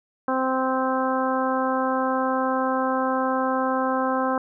harmonic tone, 260.9 Hz, C4, 5 cents flat, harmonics 1 / 2 / 3 / 4 / 5 / 6, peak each -26 / -26 / -28 / -27 / -30 / -34 dBFS, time 0.28-4.38 s, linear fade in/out 2 ms, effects none

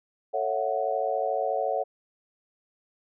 sine chord, F# minor seventh, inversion first, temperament just, 444 / 555 / 666 / 740 Hz, A4 / C#5 / E5 / F#5, +16 / +2 / +18 / 0 cents, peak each -32 / -29 / -31 / -29 dBFS, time 0.33-1.84 s, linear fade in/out 20 ms, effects none

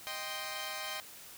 10% pulse chord, C minor, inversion first, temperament equal, 622.3 / 784 / 1046.5 Hz, Eb5 / G5 / C6, 0 / 0 / 0 cents, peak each -34 dBFS, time 0.07-1 s, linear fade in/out 0 ms, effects white hiss -51 dBFS RMS until 1.37 s

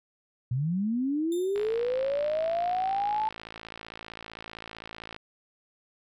sine linear sweep, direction up, 116.54 to 880 Hz, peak -25 dBFS, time 0.51-3.29 s, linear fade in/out 5 ms
15% pulse tone with exponential decay, 3609 Hz, A7, 43 cents sharp, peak -34 dBFS, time 1.32-1.92 s, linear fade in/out 1 ms, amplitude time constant 130 ms
click train, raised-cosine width 0.3 ms, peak -24 dBFS, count 201, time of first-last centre 1.56-5.164 s, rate 55.5 Hz
effects none

